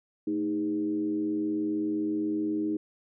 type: tone with frequency modulation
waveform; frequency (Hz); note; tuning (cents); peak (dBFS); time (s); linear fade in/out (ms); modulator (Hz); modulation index
sine; 312.8; D#4; +9; -26; 0.27-2.77; 5; 92.6; 0.64
effects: none